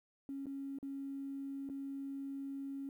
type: tone with dropouts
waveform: triangle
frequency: 275 Hz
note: C#4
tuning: 14 cents flat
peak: -36 dBFS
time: 0.29-2.89 s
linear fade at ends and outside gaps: 1 ms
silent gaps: 0.458-0.467 / 0.786-0.828 / 1.69-1.698 s
effects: tanh soft clip ceiling -38 dBFS + 12-bit